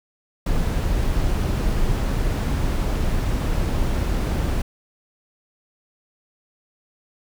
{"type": "noise", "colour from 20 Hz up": "brown", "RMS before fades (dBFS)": -21, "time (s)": [0.46, 4.62], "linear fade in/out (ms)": 5, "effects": []}